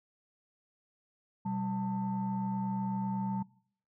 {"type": "tone cluster", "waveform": "sine", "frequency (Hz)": [126, 194, 892], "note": ["B2", "G3", "A5"], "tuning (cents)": [35, -18, 23], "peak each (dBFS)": [-39, -32, -37], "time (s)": [1.45, 3.43], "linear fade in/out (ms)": 10, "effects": ["noise-tail reverb RT60 0.6 s tail -22 dB re dry", "tanh soft clip ceiling -24 dBFS"]}